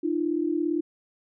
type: tone pair together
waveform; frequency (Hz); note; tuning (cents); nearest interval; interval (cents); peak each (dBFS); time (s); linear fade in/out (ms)
sine; 303.4 / 341.2; D#4 / F4; -44 / -40; major second; 204; -26; 0.03-0.81; 10
effects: none